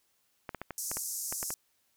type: clicks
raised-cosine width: 0.5 ms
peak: -22 dBFS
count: 9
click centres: 0.492 / 0.547 / 0.616 / 0.707 / 0.915 / 0.97 / 1.325 / 1.429 / 1.505 s
type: band-pass noise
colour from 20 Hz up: pink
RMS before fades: -37 dBFS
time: 0.78-1.54 s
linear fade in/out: 0 ms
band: 5600 to 14000 Hz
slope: 48 dB/octave
effects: white hiss -73 dBFS RMS until 1.96 s